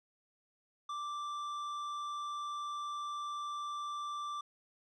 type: tone with tanh clipping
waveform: sine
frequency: 1174.7 Hz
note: D6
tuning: in tune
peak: -39 dBFS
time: 0.89-4.41 s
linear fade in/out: 5 ms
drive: 10 dB
effects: none